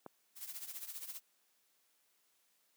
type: click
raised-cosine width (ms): 1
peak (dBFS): -32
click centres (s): 0.063
type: noise with tremolo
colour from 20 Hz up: blue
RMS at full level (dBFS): -43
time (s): 0.35-1.21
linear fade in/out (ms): 50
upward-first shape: triangle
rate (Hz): 15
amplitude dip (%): 80
effects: white hiss -75 dBFS RMS until 2.76 s + high-pass 200 Hz 12 dB/octave